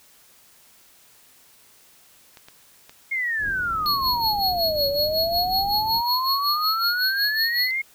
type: clicks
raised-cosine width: 0.2 ms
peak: -26 dBFS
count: 3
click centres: 2.372 / 2.485 / 2.895 s
type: exponential two-way sweep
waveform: sine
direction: down then up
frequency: 2166 to 554.4 to 2166 Hz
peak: -22 dBFS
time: 3.11-7.82 s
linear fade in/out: 10 ms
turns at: 4.87 s
type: low-pass noise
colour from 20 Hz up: pink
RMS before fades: -39 dBFS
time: 3.38-6.03 s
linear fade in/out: 50 ms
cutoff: 340 Hz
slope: 12 dB/octave
type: tone with tremolo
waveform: square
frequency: 4330 Hz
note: C#8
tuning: 41 cents flat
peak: -20 dBFS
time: 3.86-7.71 s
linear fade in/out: 0 ms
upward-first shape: sine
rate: 5.4 Hz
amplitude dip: 80%
effects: white hiss -54 dBFS RMS until 7.94 s